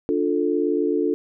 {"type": "chord", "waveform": "sine", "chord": "D minor", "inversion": "none", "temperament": "just", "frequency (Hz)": [293.7, 352.4, 440.5], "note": ["D4", "F4", "A4"], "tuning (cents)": [0, 16, 2], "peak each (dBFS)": -23, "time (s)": [0.09, 1.14], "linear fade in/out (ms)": 0, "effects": []}